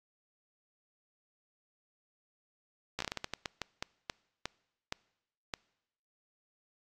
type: slowing click train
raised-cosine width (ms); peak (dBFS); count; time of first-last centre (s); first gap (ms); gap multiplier
0.2; -17; 16; 2.99-5.538; 14; 1.31
effects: noise-tail reverb RT60 0.9 s tail -25 dB re dry + AAC 64 kbps